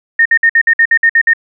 sine tone bursts, 1834 Hz, A#6, 29 cents flat, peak -5 dBFS, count 10, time 0.19-1.335 s, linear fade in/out 5 ms, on 65 ms, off 55 ms, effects none

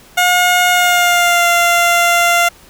15% pulse tone with pitch glide, 718 to 692.3 Hz, F5 to F5, +48 to -15 cents, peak -3 dBFS, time 0.17-2.49 s, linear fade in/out 10 ms, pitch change -63 cents, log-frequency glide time 0.72-1.47 s, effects pink hiss -43 dBFS RMS until 2.69 s

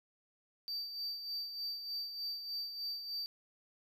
triangle tone with tremolo, 4639 Hz, D8, 22 cents flat, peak -35 dBFS, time 0.68-3.26 s, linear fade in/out 0 ms, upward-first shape sine, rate 3.3 Hz, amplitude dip 55%, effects none

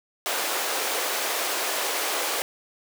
pink high-pass noise, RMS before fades -27 dBFS, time 0.26-2.42 s, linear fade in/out 0 ms, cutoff 420 Hz, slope 24 dB/octave, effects none

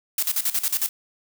blue noise with tremolo, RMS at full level -22 dBFS, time 0.18-0.89 s, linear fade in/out 2 ms, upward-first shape square, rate 11 Hz, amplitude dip 80%, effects none

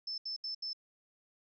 sine tone bursts, 5274 Hz, E8, in tune, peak -36 dBFS, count 4, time 0.07-0.732 s, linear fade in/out 5 ms, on 110 ms, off 74 ms, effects none

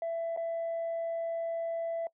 sine tone with dropouts, 666 Hz, E5, 18 cents sharp, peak -29 dBFS, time 0.02-2.07 s, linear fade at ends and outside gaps 2 ms, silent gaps 0.364-0.373 s, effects noise-tail reverb RT60 0.1 s tail -22 dB re dry + tanh soft clip ceiling -29 dBFS

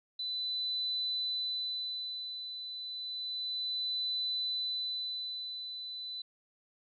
sine tone with tremolo, 4000 Hz, B7, 21 cents sharp, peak -31 dBFS, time 0.19-6.22 s, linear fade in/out 5 ms, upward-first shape sine, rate 0.31 Hz, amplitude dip 60%, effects none

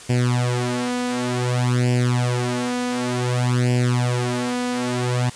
sawtooth tone with flanger, 123.47 Hz, B2, in tune, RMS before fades -21 dBFS, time 0.09-5.3 s, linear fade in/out 10 ms, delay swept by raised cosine 0.39 to 4.09 ms, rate 0.55 Hz, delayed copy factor +0.95, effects white hiss -40 dBFS RMS until 5.35 s + resampled to 22050 Hz

